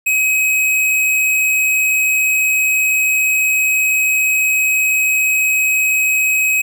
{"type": "tone", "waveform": "square", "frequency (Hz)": 2539, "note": "D#7", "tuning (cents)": 34, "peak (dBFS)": -13, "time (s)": [0.06, 6.62], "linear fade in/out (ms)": 10, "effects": []}